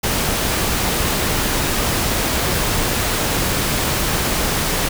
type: noise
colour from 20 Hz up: pink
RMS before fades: -19 dBFS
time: 0.03-4.89 s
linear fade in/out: 10 ms
effects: none